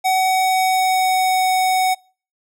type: tone with pitch glide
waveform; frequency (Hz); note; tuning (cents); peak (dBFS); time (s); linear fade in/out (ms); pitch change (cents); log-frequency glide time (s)
square; 752 to 746.4; F#5 to F#5; +28 to +15; -15; 0.04-1.95; 20; -13; 0.15-1.51
effects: noise-tail reverb RT60 0.4 s tail -25 dB re dry